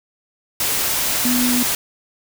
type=tone in noise; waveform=sine; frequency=246.7 Hz; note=B3; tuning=2 cents flat; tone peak=-17 dBFS; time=1.25-1.63 s; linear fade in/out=2 ms; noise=white; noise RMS=-20 dBFS; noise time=0.6-1.75 s; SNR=0 dB; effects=none